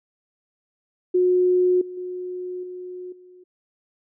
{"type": "tone with level steps", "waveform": "sine", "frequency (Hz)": 362.9, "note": "F#4", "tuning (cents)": -34, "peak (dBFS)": [-15, -32, -28, -32, -45], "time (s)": [1.14, 3.44], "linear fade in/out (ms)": 10, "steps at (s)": [1.81, 1.97, 2.63, 3.12], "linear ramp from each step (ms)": 5, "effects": []}